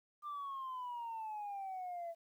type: exponential sweep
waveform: sine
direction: down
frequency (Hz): 1200 to 664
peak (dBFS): -39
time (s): 0.22-2.15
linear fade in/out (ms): 50
effects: tanh soft clip ceiling -38 dBFS + 12-bit